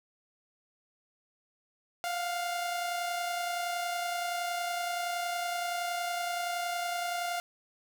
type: tone pair together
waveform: sawtooth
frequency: 698.5 / 729.2 Hz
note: F5 / F#5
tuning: 0 / -25 cents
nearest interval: minor second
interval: 75 cents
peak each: -28 / -37 dBFS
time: 2.04-7.4 s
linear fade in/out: 0 ms
effects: none